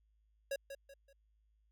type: tone with echo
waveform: square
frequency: 552 Hz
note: C#5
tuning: 7 cents flat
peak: -36 dBFS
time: 0.51-0.56 s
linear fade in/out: 5 ms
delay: 190 ms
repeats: 3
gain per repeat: -9 dB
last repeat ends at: 1.13 s
effects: added 53 Hz sine -70 dBFS peak until 1.71 s